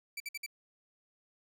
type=tone bursts; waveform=sawtooth; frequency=2320 Hz; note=D7; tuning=22 cents flat; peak=-34 dBFS; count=4; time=0.17-0.463 s; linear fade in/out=5 ms; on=32 ms; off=55 ms; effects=none